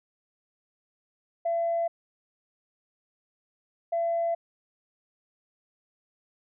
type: tone pair in turn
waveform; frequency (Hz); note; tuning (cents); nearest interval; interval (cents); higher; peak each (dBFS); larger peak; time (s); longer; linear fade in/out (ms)
sine; 675 / 675; E5 / E5; +41 / +41; unison; 0; neither; -23; neither; 1.45-1.88 / 3.92-4.35; neither; 10
effects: tanh soft clip ceiling -20 dBFS